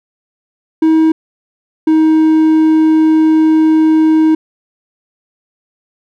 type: tone pair in turn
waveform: triangle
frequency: 318.8 / 315.5 Hz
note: D#4 / D#4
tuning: +42 / +24 cents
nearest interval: unison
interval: 18 cents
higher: first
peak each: -4 dBFS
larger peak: neither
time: 0.82-1.12 / 1.87-4.35 s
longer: second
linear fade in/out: 5 ms
effects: none